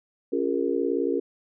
sine chord, Bb minor seventh, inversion first, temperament equal with one note detuned, 277.2 / 349.2 / 407.7 / 466.2 Hz, Db4 / F4 / Ab4 / Bb4, 0 / 0 / -32 / 0 cents, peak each -28 dBFS, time 0.32-1.2 s, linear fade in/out 10 ms, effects none

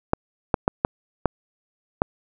clicks, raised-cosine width 1 ms, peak -3 dBFS, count 6, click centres 0.134 / 0.542 / 0.679 / 0.849 / 1.257 / 2.019 s, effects none

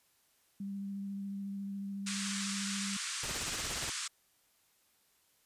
sine tone with vibrato, 198 Hz, G3, 18 cents sharp, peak -37 dBFS, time 0.6-2.97 s, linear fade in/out 5 ms, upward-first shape sine, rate 14 Hz, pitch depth 13 cents each way
white band-pass noise, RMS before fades -39 dBFS, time 2.06-4.08 s, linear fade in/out 10 ms, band 1100 to 8800 Hz, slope 48 dB/octave
pink noise with tremolo, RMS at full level -40 dBFS, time 3.23-3.9 s, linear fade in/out 5 ms, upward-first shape sine, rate 17 Hz, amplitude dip 65%
effects white hiss -71 dBFS RMS until 5.45 s + resampled to 32000 Hz

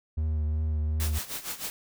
triangle tone with vibrato, 77.1 Hz, D#2, 15 cents flat, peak -23 dBFS, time 0.17-1.19 s, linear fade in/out 10 ms, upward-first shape triangle, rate 2.7 Hz, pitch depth 31 cents each way
white noise with tremolo, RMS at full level -33 dBFS, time 1-1.7 s, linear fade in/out 0 ms, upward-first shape sine, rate 6.5 Hz, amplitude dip 80%
effects none

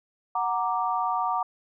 sine chord, Gb augmented, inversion none, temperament equal, 740 / 932.3 / 1174.7 Hz, Gb5 / Bb5 / D6, 0 / 0 / 0 cents, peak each -28 dBFS, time 0.35-1.43 s, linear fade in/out 5 ms, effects none

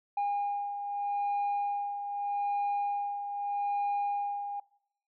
sine beating tone pair, 812 / 812.81 Hz, G#5 / G#5, -39 / -38 cents, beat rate 0.81 Hz, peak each -28 / -35 dBFS, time 0.17-4.6 s, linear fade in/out 5 ms, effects noise-tail reverb RT60 0.7 s tail -23 dB re dry + tanh soft clip ceiling -26 dBFS

